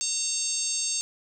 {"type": "harmonic tone with a mistuned harmonic", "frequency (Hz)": 912, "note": "A#5", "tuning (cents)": -38, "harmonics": [3, 4, 5, 6, 7, 8, 9], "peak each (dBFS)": [-41, -39, -33, -39, -29, -34, -33], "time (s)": [0.01, 1.01], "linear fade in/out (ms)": 0, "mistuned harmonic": 8, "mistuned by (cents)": 44, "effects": []}